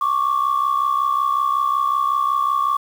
sine tone pair together, 1100 / 1165.4 Hz, C#6 / D6, -14 / -14 cents, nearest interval minor second, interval 100 cents, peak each -18 dBFS, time 0.01-2.77 s, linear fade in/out 5 ms, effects tanh soft clip ceiling -11 dBFS + 7-bit

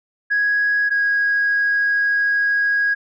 sine tone pair in turn, 1661.2 / 1647.8 Hz, G#6 / G#6, 0 / -14 cents, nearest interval unison, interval 14 cents, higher first, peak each -14 dBFS, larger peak neither, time 0.3-0.9 / 0.9-2.95 s, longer second, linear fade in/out 20 ms, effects tanh soft clip ceiling -11 dBFS

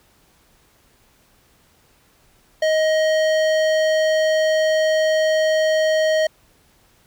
sine tone with hard clipping, 628 Hz, D#5, 16 cents sharp, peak -17 dBFS, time 2.62-6.27 s, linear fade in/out 5 ms, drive 15 dB, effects pink hiss -57 dBFS RMS until 7.06 s

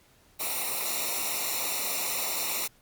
white noise with comb filter, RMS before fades -30 dBFS, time 0.39-2.68 s, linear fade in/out 20 ms, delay 0.62 ms, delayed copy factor -0.85, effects pink hiss -61 dBFS RMS until 2.81 s + Opus 48 kbps

